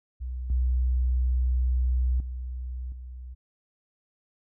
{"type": "tone with level steps", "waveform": "sine", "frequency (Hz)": 62.6, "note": "B1", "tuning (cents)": 24, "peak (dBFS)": [-30, -21, -31, -37], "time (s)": [0.2, 3.35], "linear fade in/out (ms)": 20, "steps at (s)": [0.5, 2.2, 2.92], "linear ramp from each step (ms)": 2, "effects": []}